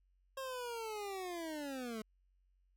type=linear sweep; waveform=25% pulse; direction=down; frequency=540 to 212.3 Hz; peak=-37 dBFS; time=0.37-2.02 s; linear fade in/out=5 ms; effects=added 46 Hz sine -70 dBFS peak until 2.76 s